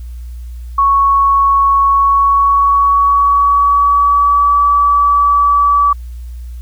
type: tone with pitch glide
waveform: sine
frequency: 1108.7 to 1149.1 Hz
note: C#6 to D6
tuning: 0 to -38 cents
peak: -7 dBFS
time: 0.78-5.93 s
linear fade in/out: 5 ms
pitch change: +62 cents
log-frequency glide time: 1.85-4.61 s
effects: added 60 Hz sine -24 dBFS peak until 6.61 s + white hiss -51 dBFS RMS until 6.61 s